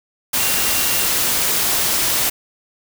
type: tone in noise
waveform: sine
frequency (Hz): 2769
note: F7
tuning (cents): -15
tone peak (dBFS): -28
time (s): 0.39-1.08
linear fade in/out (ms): 10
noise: white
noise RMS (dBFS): -18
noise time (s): 0.33-2.3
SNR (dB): -13
effects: none